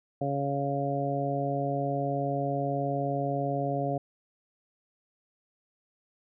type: harmonic tone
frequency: 139.9 Hz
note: C#3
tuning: 16 cents sharp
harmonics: 1 / 2 / 3 / 4 / 5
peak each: -32 / -34 / -36 / -33 / -32 dBFS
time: 0.21-3.98 s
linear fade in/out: 5 ms
effects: none